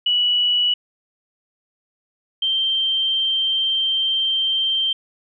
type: tone pair in turn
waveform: sine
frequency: 2942 / 3141 Hz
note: F#7 / G7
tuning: -11 / +3 cents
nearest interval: minor second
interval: 114 cents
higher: second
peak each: -15 / -17 dBFS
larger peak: first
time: 0.06-0.74 / 2.42-4.93 s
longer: second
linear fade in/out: 5 ms
effects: none